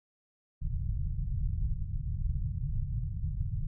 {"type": "low-pass noise", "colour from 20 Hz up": "pink", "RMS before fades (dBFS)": -32, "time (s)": [0.61, 3.67], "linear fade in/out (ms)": 10, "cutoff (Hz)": 150, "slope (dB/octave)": 48, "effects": []}